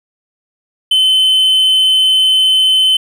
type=tone; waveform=triangle; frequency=3057 Hz; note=G7; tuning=44 cents flat; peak=-6 dBFS; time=0.91-2.97 s; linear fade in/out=5 ms; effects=none